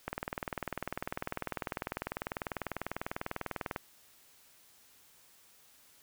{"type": "click train", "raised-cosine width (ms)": 0.5, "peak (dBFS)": -19, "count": 75, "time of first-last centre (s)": [0.08, 3.762], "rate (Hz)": 20.1, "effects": ["white hiss -62 dBFS RMS until 6.02 s"]}